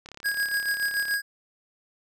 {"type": "click train", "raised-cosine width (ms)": 0.2, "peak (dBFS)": -24, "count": 39, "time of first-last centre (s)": [0.06, 1.14], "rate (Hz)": 35.2}
{"type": "tone with tremolo", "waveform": "square", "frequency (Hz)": 1642, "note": "G#6", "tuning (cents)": -20, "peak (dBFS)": -23, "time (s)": [0.24, 1.22], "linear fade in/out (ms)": 20, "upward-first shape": "sine", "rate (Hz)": 7, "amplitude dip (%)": 60}
{"effects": []}